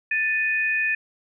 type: tone pair together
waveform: sine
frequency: 1767.5 / 2484 Hz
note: A6 / D#7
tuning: +7 / -3 cents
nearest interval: tritone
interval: 590 cents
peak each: -23 dBFS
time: 0.11-0.95 s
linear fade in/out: 5 ms
effects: none